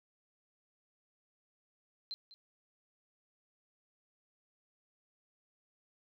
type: tone with echo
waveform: sine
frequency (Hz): 4112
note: C8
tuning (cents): -31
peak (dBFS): -38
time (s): 2.11-2.14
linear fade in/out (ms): 0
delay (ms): 200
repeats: 1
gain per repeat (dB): -15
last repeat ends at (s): 2.34
effects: none